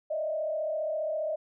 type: tone with frequency modulation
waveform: sine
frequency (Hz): 622.3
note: D#5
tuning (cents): 0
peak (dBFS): -28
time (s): 0.1-1.36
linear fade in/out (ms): 10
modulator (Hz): 34.9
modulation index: 0.88
effects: none